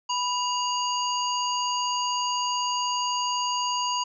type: harmonic tone with a mistuned harmonic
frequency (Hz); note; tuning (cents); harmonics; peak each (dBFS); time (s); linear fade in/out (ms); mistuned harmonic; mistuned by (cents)
948; A#5; +29; 1 / 3 / 5 / 7; -26 / -31 / -33 / -34; 0.09-4.04; 10; 1; +72
effects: none